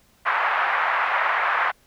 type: band-pass noise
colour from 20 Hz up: pink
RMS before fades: -22 dBFS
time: 0.25-1.72 s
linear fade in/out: 20 ms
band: 830 to 2000 Hz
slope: 24 dB/octave
effects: pink hiss -59 dBFS RMS until 1.86 s